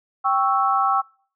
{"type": "chord", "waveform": "sine", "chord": "C# diminished", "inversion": "second", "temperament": "equal", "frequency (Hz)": [784, 1108.7, 1318.5], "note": ["G5", "C#6", "E6"], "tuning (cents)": [0, 0, 0], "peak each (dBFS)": -21, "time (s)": [0.24, 1.02], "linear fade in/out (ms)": 20, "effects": ["noise-tail reverb RT60 0.5 s tail -26 dB re dry"]}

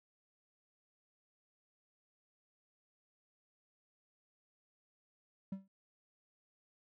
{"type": "tone with exponential decay", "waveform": "triangle", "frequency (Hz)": 193.3, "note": "G3", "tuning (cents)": -24, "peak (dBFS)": -33, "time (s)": [5.52, 5.68], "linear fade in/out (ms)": 5, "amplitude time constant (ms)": 34, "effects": []}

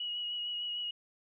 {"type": "tone with vibrato", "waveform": "sine", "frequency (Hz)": 2908, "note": "F#7", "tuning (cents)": -31, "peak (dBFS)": -34, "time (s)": [0, 0.91], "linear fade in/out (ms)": 5, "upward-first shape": "sine", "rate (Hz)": 6.6, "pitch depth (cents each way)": 18, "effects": []}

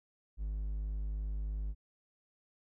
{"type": "tone", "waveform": "triangle", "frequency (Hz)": 51.5, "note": "G#1", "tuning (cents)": -14, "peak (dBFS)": -32, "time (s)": [0.37, 1.75], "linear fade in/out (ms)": 50, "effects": []}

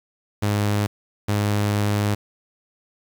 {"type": "tone bursts at uneven times", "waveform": "sawtooth", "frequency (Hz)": 103.4, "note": "G#2", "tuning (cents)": -7, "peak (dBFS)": -15, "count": 2, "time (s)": [[0.42, 0.87], [1.28, 2.15]], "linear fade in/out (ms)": 10, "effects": ["8-bit"]}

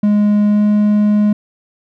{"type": "tone with pitch glide", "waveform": "triangle", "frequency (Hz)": [207.7, 208.9], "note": ["G#3", "G#3"], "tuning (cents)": [0, 10], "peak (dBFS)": -7, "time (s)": [0.03, 1.33], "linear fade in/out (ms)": 5, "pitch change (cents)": 10, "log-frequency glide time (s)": [0.48, 0.62], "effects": []}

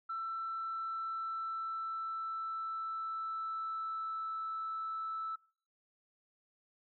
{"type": "tone with pitch glide", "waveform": "sine", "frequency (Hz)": [1335, 1315.1], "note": ["E6", "E6"], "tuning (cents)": [22, -4], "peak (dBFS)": -35, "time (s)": [0.09, 5.36], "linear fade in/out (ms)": 10, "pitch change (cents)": -26, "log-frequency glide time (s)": [0.38, 4.36], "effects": ["noise-tail reverb RT60 0.5 s tail -26 dB re dry", "tanh soft clip ceiling -32 dBFS"]}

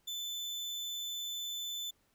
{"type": "tone", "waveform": "35% pulse", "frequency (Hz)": 3516, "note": "A7", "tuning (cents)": -2, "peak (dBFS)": -35, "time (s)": [0.07, 1.91], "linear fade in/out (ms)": 10, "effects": ["pink hiss -73 dBFS RMS until 2.14 s"]}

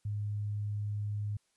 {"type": "tone", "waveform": "sine", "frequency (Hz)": 103.83, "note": "G#2", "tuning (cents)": 0, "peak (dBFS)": -32, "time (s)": [0.05, 1.37], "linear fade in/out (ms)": 5, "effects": ["white hiss -75 dBFS RMS until 1.56 s", "resampled to 24000 Hz"]}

